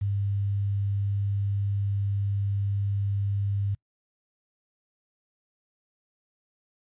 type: tone with quantisation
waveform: sine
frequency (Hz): 100.1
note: G2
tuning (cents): +37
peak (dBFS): -24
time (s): 0.01-3.75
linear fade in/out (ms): 10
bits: 9
effects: noise-tail reverb RT60 0.1 s tail -26 dB re dry + resampled to 8000 Hz